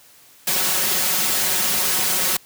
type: noise with comb filter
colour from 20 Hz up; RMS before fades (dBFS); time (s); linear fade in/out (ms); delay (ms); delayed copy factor
white; -20; 0.47-2.37; 5; 5.4; +0.9
effects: white hiss -50 dBFS RMS until 2.45 s + high-pass 60 Hz 12 dB/octave